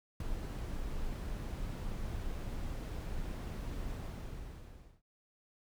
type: noise with ADSR envelope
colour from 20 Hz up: brown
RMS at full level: -34 dBFS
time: 0.2-5.02 s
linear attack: 4 ms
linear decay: 17 ms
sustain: -5 dB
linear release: 1100 ms
effects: none